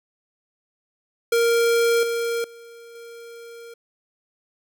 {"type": "tone with level steps", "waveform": "square", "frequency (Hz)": 466.2, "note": "A#4", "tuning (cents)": 0, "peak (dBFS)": [-17, -23, -42, -39], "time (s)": [1.32, 3.74], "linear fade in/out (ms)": 5, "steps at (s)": [2.03, 2.44, 2.95], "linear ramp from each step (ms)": 2, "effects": []}